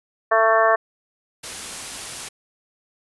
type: harmonic tone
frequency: 223 Hz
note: A3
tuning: 23 cents sharp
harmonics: 2 / 3 / 4 / 5 / 6 / 7 / 8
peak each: -24 / -17 / -27 / -19 / -27 / -26 / -23 dBFS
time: 0.31-0.76 s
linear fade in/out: 10 ms
type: noise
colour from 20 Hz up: white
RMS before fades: -32 dBFS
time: 1.43-2.29 s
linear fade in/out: 10 ms
effects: resampled to 24000 Hz